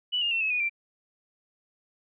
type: tone with pitch steps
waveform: sine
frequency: 2960 / 2828 / 2702 / 2581 / 2466 / 2356 Hz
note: F#7 / F7 / E7 / E7 / D#7 / D7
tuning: 0 / +21 / +42 / -37 / -16 / +5 cents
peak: -24 dBFS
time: 0.12-0.696 s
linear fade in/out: 20 ms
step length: 96 ms
effects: none